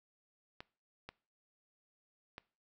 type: clicks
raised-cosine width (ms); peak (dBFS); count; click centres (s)
0.3; -29; 3; 0.605 / 1.09 / 2.381
effects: noise-tail reverb RT60 0.4 s tail -22 dB re dry